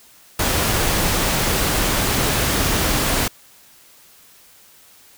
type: noise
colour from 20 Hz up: pink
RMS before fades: -19 dBFS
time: 0.39-3.28 s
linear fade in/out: 5 ms
effects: white hiss -49 dBFS RMS until 5.17 s